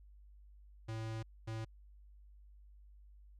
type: tone bursts at uneven times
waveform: square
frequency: 111.5 Hz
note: A2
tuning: 23 cents sharp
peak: -40 dBFS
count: 2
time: 0.88-1.23 / 1.47-1.65 s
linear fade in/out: 10 ms
effects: added 50 Hz sine -56 dBFS peak until 3.39 s + low-pass 7000 Hz 12 dB/octave